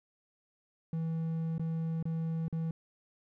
triangle tone with dropouts, 162.8 Hz, E3, 21 cents flat, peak -29 dBFS, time 0.93-2.71 s, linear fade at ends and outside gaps 2 ms, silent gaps 1.581-1.595 / 2.027-2.054 / 2.482-2.526 s, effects none

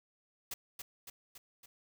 white noise with echo, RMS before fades -40 dBFS, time 0.51-0.54 s, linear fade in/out 5 ms, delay 280 ms, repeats 4, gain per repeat -4 dB, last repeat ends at 1.66 s, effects none

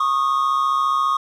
triangle tone pair together, 1099.4 / 1234 Hz, C#6 / D#6, -15 / -15 cents, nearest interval major second, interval 200 cents, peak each -17 dBFS, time 0-1.17 s, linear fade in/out 5 ms, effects tanh soft clip ceiling -8 dBFS

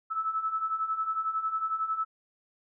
sine beating tone pair, 1300 / 1311 Hz, E6 / E6, -24 / -10 cents, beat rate 11 Hz, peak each -34 / -29 dBFS, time 0.1-2.05 s, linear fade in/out 20 ms, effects none

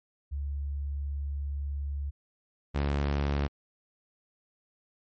sine / sawtooth tone pair in turn, 70.8 / 71.12 Hz, C#2 / C#2, +37 / +45 cents, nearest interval unison, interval 8 cents, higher second, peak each -30 / -22 dBFS, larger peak second, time 0.31-2.11 / 2.74-3.48 s, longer first, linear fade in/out 20 ms, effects low-pass 4000 Hz 12 dB/octave + MP3 32 kbps

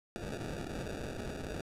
white noise with sample-and-hold, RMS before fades -40 dBFS, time 0.16-1.61 s, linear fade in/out 0 ms, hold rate 1050 Hz, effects low-pass 10000 Hz 12 dB/octave

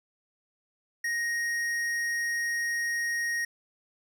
triangle tone with tanh clipping, 1872 Hz, A#6, 7 cents sharp, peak -29 dBFS, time 1.04-3.45 s, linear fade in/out 5 ms, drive 17 dB, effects none

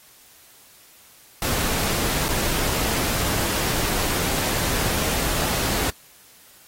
pink noise with dropouts, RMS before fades -24 dBFS, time 1.42-5.9 s, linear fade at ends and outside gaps 1 ms, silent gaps 2.283-2.288 s, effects white hiss -51 dBFS RMS until 6.67 s + AAC 48 kbps

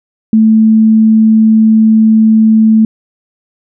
sine tone, 220 Hz, A3, in tune, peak -3 dBFS, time 0.33-2.85 s, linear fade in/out 2 ms, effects none

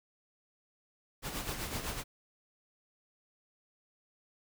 pink noise with tremolo, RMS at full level -36 dBFS, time 1.22-2.04 s, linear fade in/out 50 ms, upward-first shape sine, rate 7.9 Hz, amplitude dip 55%, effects none

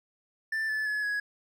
triangle tone with pitch steps, 1772 / 1737.5 / 1703.7 / 1670.6 Hz, A6 / A6 / G#6 / G#6, +12 / -22 / +44 / +10 cents, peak -26 dBFS, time 0.52-1.2 s, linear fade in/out 5 ms, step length 170 ms, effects none

